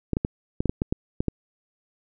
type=clicks; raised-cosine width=3 ms; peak=-10 dBFS; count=10; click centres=0.133 / 0.169 / 0.249 / 0.605 / 0.657 / 0.695 / 0.819 / 0.925 / 1.205 / 1.283 s; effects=none